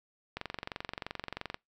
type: click train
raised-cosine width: 0.3 ms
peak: -20 dBFS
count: 28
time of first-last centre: 0.37-1.544 s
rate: 23 Hz
effects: noise-tail reverb RT60 0.2 s tail -26 dB re dry